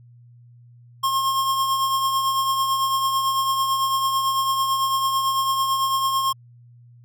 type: tone with tremolo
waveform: square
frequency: 1073 Hz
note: C6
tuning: 43 cents sharp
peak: -18 dBFS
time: 1.03-6.33 s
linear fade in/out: 10 ms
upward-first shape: triangle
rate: 9 Hz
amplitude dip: 45%
effects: added 120 Hz sine -46 dBFS peak until 7.04 s